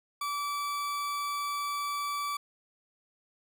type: tone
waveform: 40% pulse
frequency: 1155 Hz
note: D6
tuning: 29 cents flat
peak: -30 dBFS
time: 0.21-2.37 s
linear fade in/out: 5 ms
effects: none